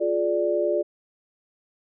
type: chord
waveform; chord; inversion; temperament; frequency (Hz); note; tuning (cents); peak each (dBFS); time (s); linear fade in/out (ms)
sine; D diminished; first; just; 352.4 / 422.9 / 587.3; F4 / Ab4 / D5; +16 / +31 / 0; -25 / -27 / -23; 0-0.83; 20
effects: none